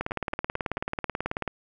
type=two click trains; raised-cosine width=0.5 ms; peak=-19 / -13 dBFS; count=4 / 28; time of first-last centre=0.11-0.778 / 0.01-1.477 s; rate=4.49 / 18.4 Hz; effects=none